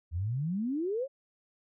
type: exponential sweep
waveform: sine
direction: up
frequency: 77.78 to 569 Hz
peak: -29 dBFS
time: 0.11-1.08 s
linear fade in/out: 50 ms
effects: none